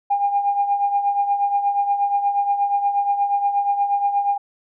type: tone with tremolo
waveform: sine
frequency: 807 Hz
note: G#5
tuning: 50 cents flat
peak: -13 dBFS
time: 0.1-4.38 s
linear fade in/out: 10 ms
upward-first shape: triangle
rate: 8.4 Hz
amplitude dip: 70%
effects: tanh soft clip ceiling -9 dBFS